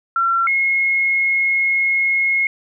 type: tone pair in turn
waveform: sine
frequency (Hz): 1360 / 2163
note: F6 / C#7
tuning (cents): -46 / -43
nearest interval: minor sixth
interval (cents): 803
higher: second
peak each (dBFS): -14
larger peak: neither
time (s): 0.16-0.47 / 0.47-2.47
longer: second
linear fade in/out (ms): 2
effects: none